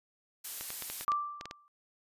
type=noise; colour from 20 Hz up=blue; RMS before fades=-39 dBFS; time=0.44-1.05 s; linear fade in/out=10 ms
type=clicks; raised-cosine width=0.2 ms; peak=-22 dBFS; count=9; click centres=0.61 / 0.704 / 0.823 / 0.9 / 1.01 / 1.119 / 1.411 / 1.456 / 1.511 s
type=tone with exponential decay; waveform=sine; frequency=1174.7 Hz; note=D6; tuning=in tune; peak=-24 dBFS; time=1.08-1.68 s; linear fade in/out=0 ms; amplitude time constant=130 ms
effects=resampled to 32000 Hz